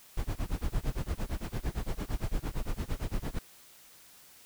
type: noise with tremolo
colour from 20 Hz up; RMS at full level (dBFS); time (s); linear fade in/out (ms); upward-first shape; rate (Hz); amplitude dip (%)
brown; -29; 0.17-3.39; 5; sine; 8.8; 100
effects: white hiss -56 dBFS RMS until 4.45 s